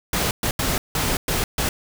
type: noise bursts at uneven times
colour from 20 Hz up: pink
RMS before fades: -22 dBFS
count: 6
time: 0.13-0.31 / 0.43-0.51 / 0.59-0.78 / 0.95-1.17 / 1.28-1.44 / 1.58-1.69 s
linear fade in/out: 2 ms
effects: none